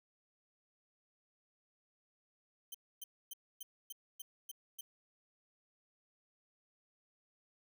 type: tone bursts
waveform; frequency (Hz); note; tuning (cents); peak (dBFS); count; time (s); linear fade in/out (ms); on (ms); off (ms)
5% pulse; 3100; G7; -20; -35; 8; 2.72-4.81; 5; 25; 270
effects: none